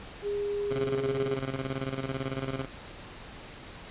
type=tone; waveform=sine; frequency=408.5 Hz; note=G#4; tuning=29 cents flat; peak=-28 dBFS; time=0.22-1.38 s; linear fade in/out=50 ms
type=tone with tremolo; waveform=15% pulse; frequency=133.6 Hz; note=C3; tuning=36 cents sharp; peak=-23 dBFS; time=0.7-2.66 s; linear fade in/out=20 ms; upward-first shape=square; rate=18 Hz; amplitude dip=65%
effects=pink hiss -45 dBFS RMS until 3.9 s + resampled to 8000 Hz